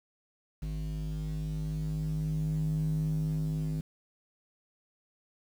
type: tone with band-pass filter sweep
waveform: square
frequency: 51.91 Hz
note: G#1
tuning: in tune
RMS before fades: -32 dBFS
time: 0.62-3.81 s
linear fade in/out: 5 ms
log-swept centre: 110 to 180 Hz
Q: 4
effects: 9-bit